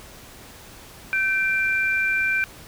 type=tone pair together; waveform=sine; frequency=1541.8 / 2367 Hz; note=G6 / D7; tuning=-29 / +13 cents; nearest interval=perfect fifth; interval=742 cents; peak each=-22 dBFS; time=1.13-2.44 s; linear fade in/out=0 ms; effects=pink hiss -44 dBFS RMS until 2.67 s